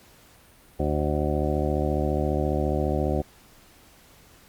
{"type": "harmonic tone", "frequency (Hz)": 74.6, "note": "D2", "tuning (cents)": 28, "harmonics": [1, 2, 3, 4, 5, 7, 8, 9, 10], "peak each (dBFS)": [-27, -30, -32, -31, -30, -31, -32, -39, -34], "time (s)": [0.79, 3.22], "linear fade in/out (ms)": 10, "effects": ["pink hiss -54 dBFS RMS until 4.48 s", "Opus 48 kbps"]}